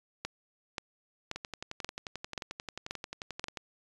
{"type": "two click trains", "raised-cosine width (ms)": 0.2, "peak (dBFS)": [-21, -17], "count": [26, 7], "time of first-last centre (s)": [[1.36, 3.572], [0.25, 3.441]], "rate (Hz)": [11.3, 1.88], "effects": ["resampled to 24000 Hz"]}